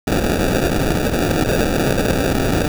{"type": "noise with sample-and-hold", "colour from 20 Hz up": "white", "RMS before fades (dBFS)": -17, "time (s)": [0.07, 2.68], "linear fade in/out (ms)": 2, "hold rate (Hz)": 1050, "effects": []}